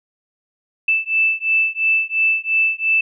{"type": "beating tone pair", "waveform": "sine", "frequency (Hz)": [2639, 2641.9], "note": ["E7", "E7"], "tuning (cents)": [1, 3], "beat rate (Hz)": 2.9, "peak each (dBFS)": -18, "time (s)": [0.88, 3.01], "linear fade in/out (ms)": 5, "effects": []}